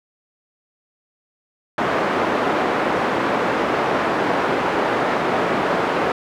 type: band-pass noise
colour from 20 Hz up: pink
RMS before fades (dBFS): -20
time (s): 1.78-6.12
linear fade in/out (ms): 2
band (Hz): 310 to 1500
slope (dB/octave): 12
effects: none